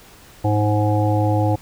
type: harmonic tone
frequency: 105.2 Hz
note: G#2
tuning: 23 cents sharp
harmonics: 1 / 3 / 5 / 7 / 8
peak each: -17 / -22 / -24 / -25 / -26 dBFS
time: 0.44-1.56 s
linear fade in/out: 10 ms
effects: pink hiss -46 dBFS RMS until 1.61 s